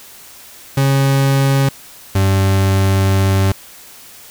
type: tone pair in turn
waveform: 40% pulse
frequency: 136.8 / 96.73 Hz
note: C#3 / G2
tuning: -23 / -23 cents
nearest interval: tritone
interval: 600 cents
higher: first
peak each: -10 dBFS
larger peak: neither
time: 0.77-1.69 / 2.15-3.52 s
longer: second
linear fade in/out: 5 ms
effects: white hiss -39 dBFS RMS until 4.3 s